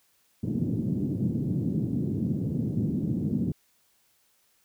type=band-pass noise; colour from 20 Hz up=pink; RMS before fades=-28 dBFS; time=0.43-3.52 s; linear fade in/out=5 ms; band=120 to 280 Hz; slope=24 dB/octave; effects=white hiss -67 dBFS RMS until 4.64 s